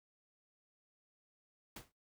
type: noise with exponential decay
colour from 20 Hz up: pink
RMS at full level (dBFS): -44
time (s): 1.76-1.92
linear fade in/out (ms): 5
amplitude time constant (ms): 33
effects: noise-tail reverb RT60 0.2 s tail -20 dB re dry